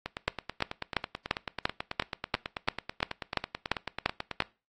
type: two click trains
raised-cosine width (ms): 0.3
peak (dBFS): -9 / -17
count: 13 / 41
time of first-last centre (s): 0.28-4.404 / 0.06-4.422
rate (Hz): 2.91 / 9.17
effects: noise-tail reverb RT60 0.3 s tail -21 dB re dry + AAC 32 kbps